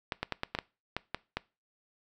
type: clicks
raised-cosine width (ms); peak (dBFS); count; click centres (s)
0.3; -15; 9; 0.122 / 0.23 / 0.323 / 0.434 / 0.55 / 0.588 / 0.966 / 1.146 / 1.37
effects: noise-tail reverb RT60 0.3 s tail -22 dB re dry